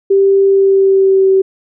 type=tone with pitch glide; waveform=sine; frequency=392 to 383.5 Hz; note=G4 to G4; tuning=0 to -38 cents; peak=-6 dBFS; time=0.1-1.42 s; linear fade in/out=10 ms; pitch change=-38 cents; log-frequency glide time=0.46-1.29 s; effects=none